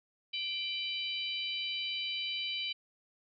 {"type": "harmonic tone with a mistuned harmonic", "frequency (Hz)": 784, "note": "G5", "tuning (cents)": 0, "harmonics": [3, 4, 5, 6], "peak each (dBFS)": [-40, -36, -40, -47], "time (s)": [0.33, 2.73], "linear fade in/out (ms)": 10, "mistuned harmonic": 4, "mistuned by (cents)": -60, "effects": []}